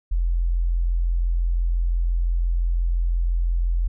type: tone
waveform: sine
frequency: 42.91 Hz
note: F1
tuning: 30 cents flat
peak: -18 dBFS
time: 0.11-3.88 s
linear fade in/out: 10 ms
effects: none